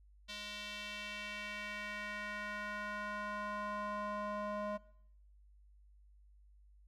square tone with band-pass filter sweep, 207.7 Hz, G#3, in tune, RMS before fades -42 dBFS, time 0.28-4.78 s, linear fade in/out 20 ms, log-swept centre 3600 to 760 Hz, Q 2, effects noise-tail reverb RT60 0.7 s tail -21 dB re dry + added 50 Hz sine -60 dBFS peak until 6.87 s

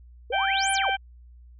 sine exponential two-way sweep, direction up then down, 440 to 10940 to 440 Hz, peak -28 dBFS, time 0.3-0.9 s, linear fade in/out 5 ms, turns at 0.72 s
harmonic tone, 780 Hz, G5, 9 cents flat, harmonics 1 / 2 / 3 / 4, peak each -25 / -28 / -30 / -31 dBFS, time 0.32-0.97 s, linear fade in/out 20 ms
effects added 60 Hz sine -46 dBFS peak until 1.59 s

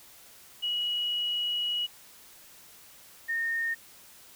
sine tone pair in turn, 2913 / 1835.1 Hz, F#7 / A#6, -28 / -28 cents, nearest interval minor sixth, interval 800 cents, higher first, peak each -27 dBFS, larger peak neither, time 0.62-1.87 / 3.28-3.75 s, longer first, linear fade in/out 20 ms, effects white hiss -53 dBFS RMS until 4.35 s

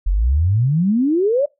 sine exponential sweep, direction up, 41.58 to 598 Hz, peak -13 dBFS, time 0.06-1.46 s, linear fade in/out 10 ms, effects noise-tail reverb RT60 0.2 s tail -21 dB re dry

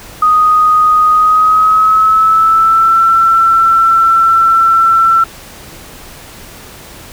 sine tone with pitch glide, 1245 to 1342.1 Hz, D#6 to E6, +1 to +31 cents, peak -5 dBFS, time 0.22-5.24 s, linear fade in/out 5 ms, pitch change +130 cents, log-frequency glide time 1.12-3 s, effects pink hiss -33 dBFS RMS until 7.12 s

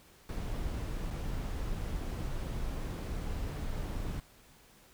brown noise with dropouts, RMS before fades -36 dBFS, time 0.29-4.2 s, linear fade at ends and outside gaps 2 ms, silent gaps 1.104-1.108 s, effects pink hiss -60 dBFS RMS until 4.93 s

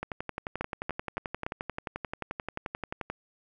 two click trains, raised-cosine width 0.5 ms, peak -16 / -18 dBFS, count 4 / 36, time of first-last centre 0.61-1.465 / 0.03-3.1 s, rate 3.51 / 11.4 Hz, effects none

